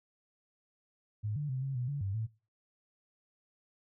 sine tone with pitch steps, 105.8 / 147.3 / 130.1 / 135.7 / 123.5 / 142.6 / 97.8 / 111.2 Hz, G#2 / D3 / C3 / C#3 / B2 / C#3 / G2 / A2, +33 / +6 / -9 / -36 / 0 / +49 / -4 / +19 cents, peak -32 dBFS, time 1.23-2.27 s, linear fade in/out 20 ms, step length 130 ms, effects noise-tail reverb RT60 0.3 s tail -19 dB re dry

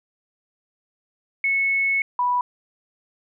sine tone pair in turn, 2200 / 983.7 Hz, C#7 / B5, -14 / -7 cents, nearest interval octave + major second, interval 1393 cents, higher first, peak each -18 dBFS, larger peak neither, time 1.44-2.02 / 2.19-2.41 s, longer first, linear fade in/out 2 ms, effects none

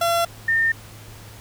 30% pulse / sine tone pair in turn, 680 / 1815.4 Hz, F5 / A#6, -46 / -46 cents, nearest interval octave + perfect fourth, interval 1700 cents, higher second, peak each -15 / -16 dBFS, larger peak first, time 0.01-0.25 / 0.48-0.72 s, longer neither, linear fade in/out 5 ms, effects added 107 Hz sine -42 dBFS peak until 1.4 s + pink hiss -44 dBFS RMS until 1.4 s

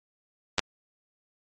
clicks, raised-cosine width 0.2 ms, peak -5 dBFS, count 2, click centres 0.583 / 0.593 s, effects MP3 48 kbps

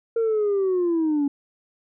sine linear sweep, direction down, 462.9 to 278.5 Hz, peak -17 dBFS, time 0.16-1.28 s, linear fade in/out 5 ms, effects tanh soft clip ceiling -17 dBFS

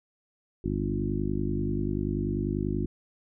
harmonic tone with a mistuned harmonic, 50.3 Hz, G1, 45 cents sharp, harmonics 1 / 2 / 3 / 4 / 5 / 6 / 7, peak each -34 / -34 / -34 / -34 / -34 / -34 / -34 dBFS, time 0.64-2.86 s, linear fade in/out 5 ms, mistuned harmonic 2, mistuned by -26 cents, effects none

